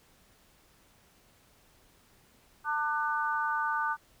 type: harmonic tone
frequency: 298.6 Hz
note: D4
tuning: 29 cents sharp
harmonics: 3 / 4 / 5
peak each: -32 / -32 / -32 dBFS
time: 2.64-3.97 s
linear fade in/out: 50 ms
effects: pink hiss -63 dBFS RMS until 4.2 s